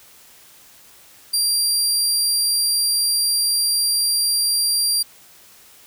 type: tone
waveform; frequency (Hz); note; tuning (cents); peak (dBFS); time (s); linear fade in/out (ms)
25% pulse; 4746; D8; +17; -12; 1.33-5.03; 10
effects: white hiss -48 dBFS RMS until 5.86 s